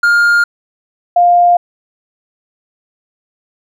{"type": "tone pair in turn", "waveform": ["triangle", "sine"], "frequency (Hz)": [1411, 702.5], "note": ["F6", "F5"], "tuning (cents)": [17, 10], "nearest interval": "octave", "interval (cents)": 1207, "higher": "first", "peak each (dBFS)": -5, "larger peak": "neither", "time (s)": [[0.03, 0.44], [1.16, 1.57]], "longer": "neither", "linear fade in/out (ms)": 5, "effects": []}